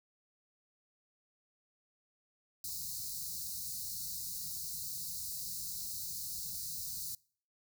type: band-stop noise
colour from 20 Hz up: white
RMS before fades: -41 dBFS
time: 2.64-7.15 s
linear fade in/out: 2 ms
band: 190 to 4000 Hz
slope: 96 dB/octave
effects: noise-tail reverb RT60 0.5 s tail -25 dB re dry